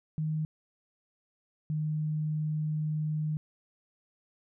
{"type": "tone pair in turn", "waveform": "sine", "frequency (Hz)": [155.56, 153.6], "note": ["D#3", "D#3"], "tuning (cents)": [0, -22], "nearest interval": "unison", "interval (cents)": 22, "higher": "first", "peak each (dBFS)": -28, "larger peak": "neither", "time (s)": [[0.18, 0.45], [1.7, 3.37]], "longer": "second", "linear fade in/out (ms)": 0, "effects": []}